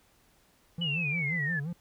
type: tone with vibrato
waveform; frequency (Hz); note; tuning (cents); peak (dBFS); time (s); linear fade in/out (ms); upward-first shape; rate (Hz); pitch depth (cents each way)
triangle; 156.4; D#3; +9; -30; 0.78-1.73; 5; sine; 5.7; 190
type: exponential sweep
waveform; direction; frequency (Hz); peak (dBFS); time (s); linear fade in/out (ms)
sine; down; 2977 to 1687; -29; 0.81-1.6; 10
effects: pink hiss -65 dBFS RMS until 1.8 s